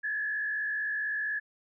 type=tone with frequency modulation; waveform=sine; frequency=1703 Hz; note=G#6; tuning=43 cents sharp; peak=-29 dBFS; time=0.03-1.4 s; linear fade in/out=20 ms; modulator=55.7 Hz; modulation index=0.85; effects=none